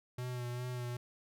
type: tone with vibrato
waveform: square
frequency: 123.47 Hz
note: B2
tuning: in tune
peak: -38 dBFS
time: 0.18-0.97 s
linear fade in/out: 5 ms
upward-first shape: sine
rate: 2.5 Hz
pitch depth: 28 cents each way
effects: none